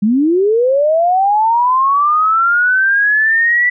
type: linear sweep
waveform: sine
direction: up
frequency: 196 to 1975.5 Hz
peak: -9 dBFS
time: 0.02-3.7 s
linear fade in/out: 10 ms
effects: none